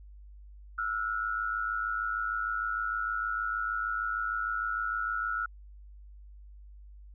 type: tone pair together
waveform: sine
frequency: 1330 / 1436.5 Hz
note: E6 / F6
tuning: +15 / +48 cents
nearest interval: minor second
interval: 133 cents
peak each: -32 / -32 dBFS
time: 0.78-5.46 s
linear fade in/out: 5 ms
effects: added 50 Hz sine -47 dBFS peak until 7.14 s